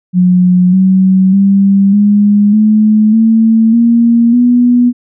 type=tone with pitch steps; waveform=sine; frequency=180.8 / 188.7 / 196.94 / 205.5 / 214.5 / 223.9 / 233.7 / 243.9 Hz; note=F#3 / F#3 / G3 / G#3 / A3 / A3 / A#3 / B3; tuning=-40 / +34 / +8 / -18 / -44 / +30 / +5 / -21 cents; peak=-4 dBFS; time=0.13-4.93 s; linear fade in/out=50 ms; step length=600 ms; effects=none